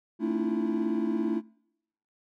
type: tone cluster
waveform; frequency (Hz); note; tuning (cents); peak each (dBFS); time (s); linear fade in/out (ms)
triangle; 222.8 / 265.8 / 289.5 / 323.4 / 341.1; A3 / C4 / D4 / E4 / F4; +22 / +27 / -25 / -33 / -41; -28 / -37 / -31 / -28 / -30; 0.19-1.42; 50
effects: noise-tail reverb RT60 0.8 s tail -25 dB re dry + tanh soft clip ceiling -16 dBFS